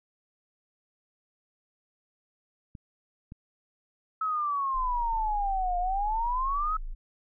clicks, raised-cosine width 5 ms, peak -30 dBFS, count 2, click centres 2.752 / 3.321 s
sine exponential two-way sweep, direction down then up, 1300 to 703 to 1300 Hz, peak -26 dBFS, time 4.21-6.77 s, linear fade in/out 5 ms, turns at 5.78 s
sine tone, 27.28 Hz, A0, 14 cents flat, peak -32 dBFS, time 4.74-6.95 s, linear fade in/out 20 ms
effects none

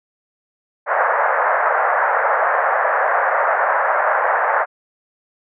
pink band-pass noise, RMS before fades -17 dBFS, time 0.86-4.66 s, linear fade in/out 50 ms, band 540 to 1800 Hz, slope 48 dB/octave, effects none

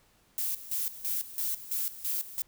violet noise with tremolo, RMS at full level -31 dBFS, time 0.38-2.42 s, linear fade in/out 0 ms, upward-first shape square, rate 3 Hz, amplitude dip 80%, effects pink hiss -65 dBFS RMS until 2.47 s

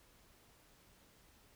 silence, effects pink hiss -66 dBFS RMS until 1.55 s

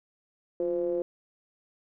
triangle ring-modulated tone, 83.3 Hz, E2, 19 cents sharp, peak -21 dBFS, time 0.6-1.02 s, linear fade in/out 0 ms, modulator 435 Hz, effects none

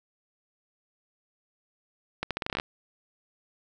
accelerating click train, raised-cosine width 0.3 ms, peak -13 dBFS, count 11, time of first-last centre 2.23-2.599 s, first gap 77 ms, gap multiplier 0.82, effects none

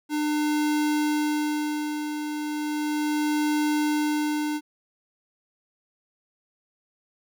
square tone with tremolo, 300 Hz, D4, 37 cents sharp, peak -22 dBFS, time 0.09-4.61 s, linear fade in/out 50 ms, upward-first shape sine, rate 0.35 Hz, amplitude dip 55%, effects none

